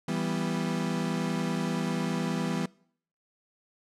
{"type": "chord", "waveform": "35% pulse", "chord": "E minor", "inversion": "none", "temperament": "equal with one note detuned", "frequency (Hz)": [165.96, 196, 246.9], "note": ["E3", "G3", "B3"], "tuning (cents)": [12, 0, 0], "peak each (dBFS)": [-30, -31, -31], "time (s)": [0.08, 2.66], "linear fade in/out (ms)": 5, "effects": ["noise-tail reverb RT60 0.6 s tail -24 dB re dry", "low-pass 9000 Hz 12 dB/octave"]}